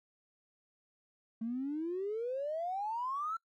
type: exponential sweep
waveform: triangle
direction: up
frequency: 220 to 1361 Hz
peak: -30 dBFS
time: 1.41-3.37 s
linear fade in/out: 10 ms
effects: noise-tail reverb RT60 0.1 s tail -26 dB re dry + tanh soft clip ceiling -32 dBFS